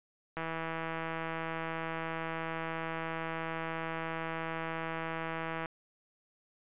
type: click train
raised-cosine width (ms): 0.5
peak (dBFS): -22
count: 863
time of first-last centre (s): 0.37-5.658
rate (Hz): 163
effects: resampled to 8000 Hz